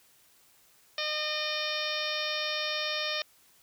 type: harmonic tone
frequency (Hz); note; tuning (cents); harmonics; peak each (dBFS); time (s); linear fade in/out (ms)
609; D#5; -37; 1 / 2 / 3 / 4 / 5 / 6 / 7 / 8 / 9; -37 / -40 / -38 / -37 / -38 / -36 / -41 / -41 / -39; 0.98-3.22; 2
effects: white hiss -62 dBFS RMS until 3.62 s